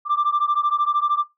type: beating tone pair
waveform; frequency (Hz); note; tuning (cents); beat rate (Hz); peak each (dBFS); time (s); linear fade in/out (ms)
sine; 1176 / 1189; D6 / D6; +2 / +21; 13; -19; 0.05-1.25; 50
effects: noise-tail reverb RT60 0.2 s tail -21 dB re dry + tanh soft clip ceiling -13 dBFS